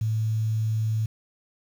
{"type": "tone with quantisation", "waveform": "sine", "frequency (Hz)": 110, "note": "A2", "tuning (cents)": 0, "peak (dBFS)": -22, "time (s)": [0.01, 1.06], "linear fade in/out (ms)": 5, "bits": 8, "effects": []}